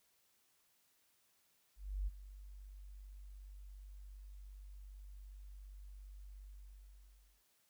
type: tone with ADSR envelope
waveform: sine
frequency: 48.66 Hz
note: G1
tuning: 12 cents flat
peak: -34 dBFS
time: 1.76-7.44 s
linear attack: 310 ms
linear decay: 27 ms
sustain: -16 dB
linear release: 1000 ms
effects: white hiss -75 dBFS RMS until 7.69 s